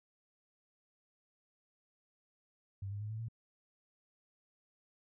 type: tone with pitch steps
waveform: sine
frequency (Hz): 98.2 / 101.96 / 105.86 / 109.91 / 114.11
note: G2 / G#2 / G#2 / A2 / A#2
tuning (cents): +4 / -31 / +34 / -1 / -36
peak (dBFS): -38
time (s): 2.82-3.285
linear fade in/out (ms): 5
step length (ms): 93
effects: none